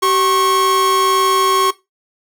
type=tone pair together; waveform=45% pulse; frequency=383.8 / 1089.6 Hz; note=G4 / C#6; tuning=-37 / -30 cents; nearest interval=octave + tritone; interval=1807 cents; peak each=-17 / -14 dBFS; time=0.02-1.71 s; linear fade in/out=10 ms; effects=noise-tail reverb RT60 0.2 s tail -17 dB re dry